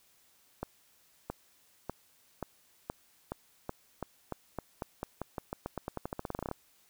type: accelerating click train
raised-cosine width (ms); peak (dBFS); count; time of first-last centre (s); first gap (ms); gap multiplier
1; -21; 30; 0.63-6.513; 670; 0.89
effects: white hiss -66 dBFS RMS until 6.89 s